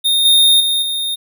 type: tone with level steps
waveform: square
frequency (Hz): 3679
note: A#7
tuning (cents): -24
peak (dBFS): -12 / -8 / -14 / -18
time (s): 0.04-1.16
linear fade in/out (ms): 20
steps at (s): 0.25 / 0.6 / 0.82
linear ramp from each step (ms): 5
effects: none